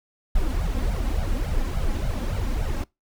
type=noise with flanger; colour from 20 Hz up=brown; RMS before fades=-24 dBFS; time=0.35-2.84 s; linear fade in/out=5 ms; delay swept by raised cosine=1.3 to 3.8 ms; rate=3.5 Hz; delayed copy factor=+0.9; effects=noise-tail reverb RT60 0.2 s tail -23 dB re dry